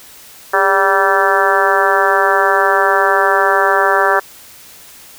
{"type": "harmonic tone with a mistuned harmonic", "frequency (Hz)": 193.5, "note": "G3", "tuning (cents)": -22, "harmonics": [2, 3, 4, 5, 6, 7, 8, 9], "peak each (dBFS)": [-18, -18, -18, -18, -18, -18, -18, -18], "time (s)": [0.53, 4.2], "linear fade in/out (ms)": 10, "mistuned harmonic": 2, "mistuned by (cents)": 66, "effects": ["white hiss -39 dBFS RMS until 5.18 s"]}